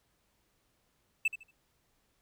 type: tone with echo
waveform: triangle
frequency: 2637 Hz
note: E7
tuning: in tune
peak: -23 dBFS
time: 1.25-1.28 s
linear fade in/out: 5 ms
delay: 77 ms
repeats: 3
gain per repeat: -12 dB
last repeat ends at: 1.511 s
effects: pink hiss -74 dBFS RMS until 2.21 s